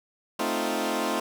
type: chord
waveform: 15% pulse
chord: F dominant seventh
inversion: first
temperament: equal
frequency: 220 / 261.6 / 311.1 / 349.2 Hz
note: A3 / C4 / Eb4 / F4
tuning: 0 / 0 / 0 / 0 cents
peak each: -25 dBFS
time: 0.39-1.2 s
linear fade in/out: 5 ms
effects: none